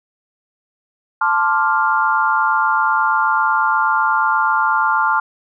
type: chord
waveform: sine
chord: D minor seventh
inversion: second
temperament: equal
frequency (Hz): 880 / 1046.5 / 1174.7 / 1396.9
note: A5 / C6 / D6 / F6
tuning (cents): 0 / 0 / 0 / 0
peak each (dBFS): -18 / -20 / -21 / -17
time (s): 1.21-5.2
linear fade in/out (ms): 5
effects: none